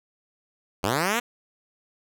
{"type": "linear sweep", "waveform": "5% pulse", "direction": "up", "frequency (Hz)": [84.7, 247.5], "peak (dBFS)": -11, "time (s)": [0.83, 1.2], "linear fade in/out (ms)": 10, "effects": []}